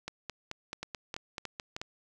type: two click trains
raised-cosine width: 0.2 ms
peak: -20 / -20 dBFS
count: 9 / 4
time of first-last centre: 0.08-1.815 / 0.83-1.765 s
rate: 4.61 / 3.21 Hz
effects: none